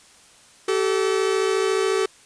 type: tone pair together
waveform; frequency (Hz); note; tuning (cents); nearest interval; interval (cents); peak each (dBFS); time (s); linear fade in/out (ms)
45% pulse; 383.3 / 437.3; G4 / A4; -39 / -11; major second; 228; -21 / -23; 0.68-2.06; 5
effects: white hiss -51 dBFS RMS until 2.25 s + resampled to 22050 Hz